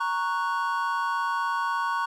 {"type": "chord", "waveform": "triangle", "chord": "F# major", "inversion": "first", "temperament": "equal", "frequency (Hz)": [932.3, 1108.7, 1480], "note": ["A#5", "C#6", "F#6"], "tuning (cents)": [0, 0, 0], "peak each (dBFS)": [-27, -26, -29], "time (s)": [0, 2.06], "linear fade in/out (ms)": 10, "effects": []}